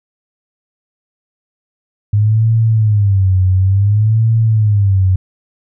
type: tone with vibrato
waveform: sine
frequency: 102.4 Hz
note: G#2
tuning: 24 cents flat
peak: -8 dBFS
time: 2.13-5.16 s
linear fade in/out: 5 ms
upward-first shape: sine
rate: 0.57 Hz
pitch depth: 170 cents each way
effects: none